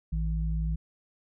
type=tone pair together; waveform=sine; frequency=56.3 / 160.2 Hz; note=A1 / E3; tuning=+40 / -49 cents; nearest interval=octave + tritone; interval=1811 cents; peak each=-27 / -32 dBFS; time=0.12-0.76 s; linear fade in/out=10 ms; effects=none